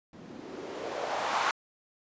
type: noise with low-pass filter sweep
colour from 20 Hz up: violet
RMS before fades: -34 dBFS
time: 0.13-1.51 s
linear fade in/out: 2 ms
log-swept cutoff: 200 to 1100 Hz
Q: 2.2
effects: resampled to 16000 Hz